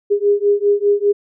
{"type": "beating tone pair", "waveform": "sine", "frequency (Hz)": [405.5, 410.5], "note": ["G#4", "G#4"], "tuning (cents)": [-41, -20], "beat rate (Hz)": 5, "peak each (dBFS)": -15, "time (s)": [0.1, 1.13], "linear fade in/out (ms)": 20, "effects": []}